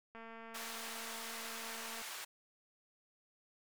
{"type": "click train", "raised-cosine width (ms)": 0.5, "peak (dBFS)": -37, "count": 425, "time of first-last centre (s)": [0.15, 2.018], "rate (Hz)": 227}
{"type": "band-pass noise", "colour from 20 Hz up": "pink", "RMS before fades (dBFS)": -46, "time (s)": [0.54, 2.25], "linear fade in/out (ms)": 10, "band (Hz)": [1000, 16000], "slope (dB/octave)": 12}
{"effects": []}